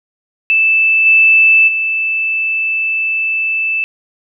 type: tone with level steps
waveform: sine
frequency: 2637 Hz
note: E7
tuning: in tune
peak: -8 / -5 / -13 dBFS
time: 0.5-3.84 s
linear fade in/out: 0 ms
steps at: 1.05 / 1.67 s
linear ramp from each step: 20 ms
effects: none